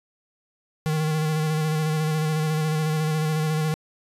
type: tone with vibrato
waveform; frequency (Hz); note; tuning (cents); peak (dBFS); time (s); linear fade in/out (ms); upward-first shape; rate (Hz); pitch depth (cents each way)
square; 155.56; D#3; 0; -22; 0.86-3.74; 0; square; 14; 23
effects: resampled to 32000 Hz